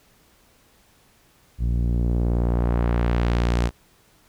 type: tone with low-pass filter sweep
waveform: sawtooth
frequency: 59 Hz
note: A#1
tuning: 22 cents sharp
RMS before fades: -21 dBFS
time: 1.58-3.71 s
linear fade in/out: 50 ms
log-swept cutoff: 140 to 8600 Hz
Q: 0.72
effects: pink hiss -58 dBFS RMS until 4.28 s